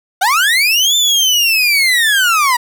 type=linear two-way sweep; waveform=30% pulse; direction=up then down; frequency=698.5 to 3571 to 940 Hz; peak=-7 dBFS; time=0.21-2.57 s; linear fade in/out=10 ms; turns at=0.96 s; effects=none